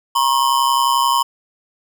square ring-modulated tone, 1015 Hz, B5, 47 cents sharp, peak -11 dBFS, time 0.15-1.23 s, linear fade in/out 10 ms, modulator 65.6 Hz, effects none

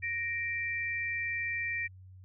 sine tone pair together, 1864.4 / 2349 Hz, A#6 / D7, 0 / 0 cents, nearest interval major third, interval 400 cents, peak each -34 / -34 dBFS, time 0.02-1.88 s, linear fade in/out 20 ms, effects added 93 Hz sine -49 dBFS peak until 2.24 s

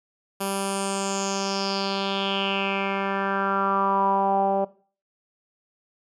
10% pulse tone with low-pass filter sweep, 196 Hz, G3, in tune, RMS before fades -25 dBFS, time 0.4-4.65 s, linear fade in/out 10 ms, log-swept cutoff 12000 to 660 Hz, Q 4.9, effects noise-tail reverb RT60 0.4 s tail -18 dB re dry

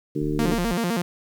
harmonic tone, 75.1 Hz, D2, 39 cents sharp, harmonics 2 / 3 / 4 / 5 / 6, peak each -28 / -34 / -26 / -30 / -33 dBFS, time 0.15-0.55 s, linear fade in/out 10 ms
triangle tone, 34.65 Hz, C#1, in tune, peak -28 dBFS, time 0.21-0.74 s, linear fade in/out 10 ms
sawtooth tone with vibrato, 201.5 Hz, G3, 48 cents sharp, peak -18 dBFS, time 0.39-1.02 s, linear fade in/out 2 ms, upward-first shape square, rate 7.8 Hz, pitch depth 240 cents each way
effects 9-bit

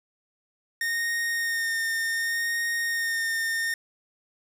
45% pulse tone with vibrato, 1838 Hz, A#6, 25 cents flat, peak -25 dBFS, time 0.81-3.74 s, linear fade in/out 2 ms, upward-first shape sine, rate 0.67 Hz, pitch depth 18 cents each way, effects none

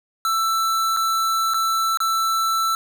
square tone with dropouts, 1329 Hz, E6, 14 cents sharp, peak -19 dBFS, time 0.25-2.75 s, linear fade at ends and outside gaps 1 ms, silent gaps 0.965-0.97 / 1.537-1.543 / 1.973-2.003 s, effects none

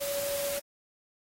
sine tone in noise, 566 Hz, C#5, 36 cents sharp, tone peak -31 dBFS, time 0-0.6 s, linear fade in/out 20 ms, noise white, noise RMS -36 dBFS, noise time 0-0.6 s, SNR +2 dB, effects AAC 48 kbps

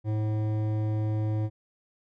triangle tone with hard clipping, 107.7 Hz, A2, 37 cents flat, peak -27 dBFS, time 0.04-1.5 s, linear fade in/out 50 ms, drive 16 dB, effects none

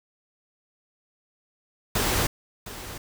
pink noise with echo, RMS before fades -24 dBFS, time 1.95-2.27 s, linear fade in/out 5 ms, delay 710 ms, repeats 1, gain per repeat -14 dB, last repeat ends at 2.98 s, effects none

